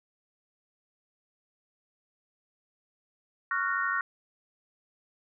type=chord; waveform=sine; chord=Gb major seventh; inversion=second; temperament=just; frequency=1110 / 1387.5 / 1480 / 1850 Hz; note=Db6 / F6 / Gb6 / Bb6; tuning=+2 / -12 / 0 / -14 cents; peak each=-32 dBFS; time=3.51-4.01 s; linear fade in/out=2 ms; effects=none